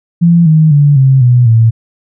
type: tone with pitch steps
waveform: sine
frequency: 170.2 / 156.98 / 144.78 / 133.54 / 123.16 / 113.59 Hz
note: F3 / D#3 / D3 / C3 / B2 / A#2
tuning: -44 / +16 / -24 / +36 / -4 / -44 cents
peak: -3 dBFS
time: 0.21-1.71 s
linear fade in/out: 20 ms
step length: 250 ms
effects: none